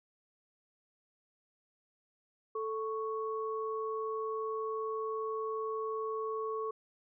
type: tone pair together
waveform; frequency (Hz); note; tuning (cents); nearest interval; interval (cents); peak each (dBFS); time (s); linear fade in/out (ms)
sine; 440 / 1108.7; A4 / C#6; 0 / 0; octave + major third; 1600; -35 / -38; 2.55-6.71; 5
effects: none